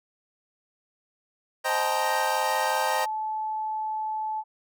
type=chord; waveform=25% pulse; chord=C minor seventh; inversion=none; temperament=equal; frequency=523.3 / 622.3 / 784 / 932.3 Hz; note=C5 / Eb5 / G5 / Bb5; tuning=0 / 0 / 0 / 0 cents; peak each=-27 dBFS; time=1.64-3.06 s; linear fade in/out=20 ms
type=tone; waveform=sine; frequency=867 Hz; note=A5; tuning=26 cents flat; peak=-27 dBFS; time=1.66-4.44 s; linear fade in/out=50 ms
effects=none